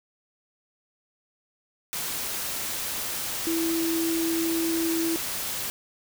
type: tone in noise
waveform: sine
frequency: 330 Hz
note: E4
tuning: 2 cents sharp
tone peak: -24 dBFS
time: 3.47-5.16 s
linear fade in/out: 0 ms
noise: white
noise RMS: -31 dBFS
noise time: 1.93-5.7 s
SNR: +4 dB
effects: none